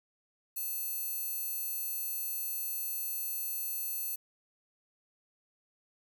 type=tone with high-pass filter; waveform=square; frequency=880 Hz; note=A5; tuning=in tune; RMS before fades=-36 dBFS; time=0.56-4.16 s; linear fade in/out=10 ms; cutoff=12000 Hz; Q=1.1; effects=10-bit